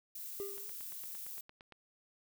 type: noise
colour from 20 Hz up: violet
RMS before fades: -45 dBFS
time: 0.15-1.41 s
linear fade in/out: 5 ms
type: tone with exponential decay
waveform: triangle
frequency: 400 Hz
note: G4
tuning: 35 cents sharp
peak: -34 dBFS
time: 0.4-0.82 s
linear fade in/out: 0 ms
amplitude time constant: 90 ms
type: click train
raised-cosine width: 0.3 ms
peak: -37 dBFS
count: 11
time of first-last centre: 0.58-1.723 s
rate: 8.75 Hz
effects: none